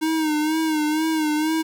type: tone with vibrato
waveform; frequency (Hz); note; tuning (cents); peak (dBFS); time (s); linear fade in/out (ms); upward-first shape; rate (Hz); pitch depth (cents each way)
square; 311.1; D#4; 0; -20; 0.01-1.63; 20; sine; 2.1; 55
effects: 9-bit